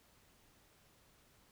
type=silence; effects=pink hiss -68 dBFS RMS until 1.51 s